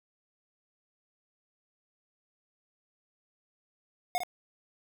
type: tone with echo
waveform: square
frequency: 722 Hz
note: F#5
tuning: 43 cents flat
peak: -27 dBFS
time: 4.15-4.18 s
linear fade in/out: 0 ms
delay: 54 ms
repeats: 1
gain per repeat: -7 dB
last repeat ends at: 4.234 s
effects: none